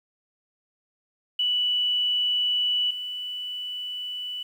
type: tone pair in turn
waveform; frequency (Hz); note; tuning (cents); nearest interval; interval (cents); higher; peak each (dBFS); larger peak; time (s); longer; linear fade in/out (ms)
sine; 2960 / 2972; F#7 / F#7; 0 / +7; unison; 7; second; -21 / -30; first; 1.39-2.91 / 2.91-4.43; neither; 5
effects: 9-bit